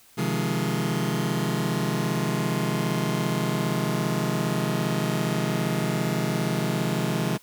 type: chord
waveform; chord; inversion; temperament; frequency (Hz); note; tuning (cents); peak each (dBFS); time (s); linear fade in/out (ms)
sawtooth; F minor seventh; second; just; 130.96 / 157.15 / 174.61 / 209.5; C3 / Eb3 / F3 / Ab3; +2 / +18 / 0 / +15; -25; 0.17-7.38; 20
effects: white hiss -55 dBFS RMS until 7.42 s